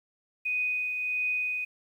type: tone with tremolo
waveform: sine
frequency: 2492 Hz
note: D#7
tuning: 2 cents sharp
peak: -25 dBFS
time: 0.45-1.65 s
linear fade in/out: 10 ms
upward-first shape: triangle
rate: 1.5 Hz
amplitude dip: 40%
effects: 10-bit